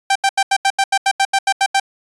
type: tone bursts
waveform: sawtooth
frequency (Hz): 784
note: G5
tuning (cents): 0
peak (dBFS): -8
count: 13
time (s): 0.1-1.799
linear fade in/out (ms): 5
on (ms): 55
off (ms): 82
effects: resampled to 22050 Hz